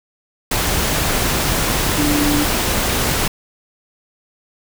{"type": "tone in noise", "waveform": "sine", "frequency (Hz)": 293.7, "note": "D4", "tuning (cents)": 0, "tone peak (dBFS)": -16, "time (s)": [1.98, 2.44], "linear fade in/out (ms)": 5, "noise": "pink", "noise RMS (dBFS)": -18, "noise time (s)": [0.51, 3.28], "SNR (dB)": -1, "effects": []}